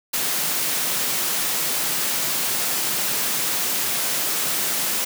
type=high-pass noise; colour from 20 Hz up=white; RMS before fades=-23 dBFS; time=0.13-5.05 s; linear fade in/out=10 ms; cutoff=120 Hz; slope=96 dB/octave; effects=none